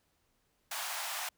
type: high-pass noise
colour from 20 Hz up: pink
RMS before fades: -38 dBFS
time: 0.71-1.29 s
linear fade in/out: 5 ms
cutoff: 670 Hz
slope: 48 dB/octave
effects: pink hiss -75 dBFS RMS until 1.37 s